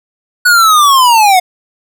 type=linear sweep; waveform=square; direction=down; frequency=1480 to 712 Hz; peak=-5 dBFS; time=0.45-1.4 s; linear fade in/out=10 ms; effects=none